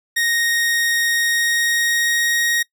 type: tone with pitch glide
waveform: sawtooth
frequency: 1864.7 to 1877.7 Hz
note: A#6 to A#6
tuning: 0 to +12 cents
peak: -13 dBFS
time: 0.16-2.63 s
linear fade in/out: 10 ms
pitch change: +12 cents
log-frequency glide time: 1.08-2.41 s
effects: noise-tail reverb RT60 0.1 s tail -22 dB re dry